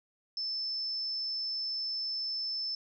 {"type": "tone", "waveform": "sine", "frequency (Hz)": 5274, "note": "E8", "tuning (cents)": 0, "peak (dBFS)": -32, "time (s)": [0.37, 2.75], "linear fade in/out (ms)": 2, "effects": []}